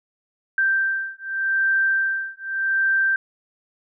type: beating tone pair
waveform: sine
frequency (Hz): 1568 / 1568.84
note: G6 / G6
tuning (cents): 0 / +1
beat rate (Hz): 0.84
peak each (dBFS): -22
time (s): 0.58-3.16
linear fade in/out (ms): 2
effects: none